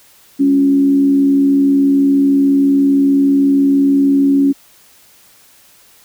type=tone with frequency modulation; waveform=sine; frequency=277.2 Hz; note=C#4; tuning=in tune; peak=-8 dBFS; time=0.39-4.53 s; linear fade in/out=20 ms; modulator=73.7 Hz; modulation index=0.33; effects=white hiss -47 dBFS RMS until 6.04 s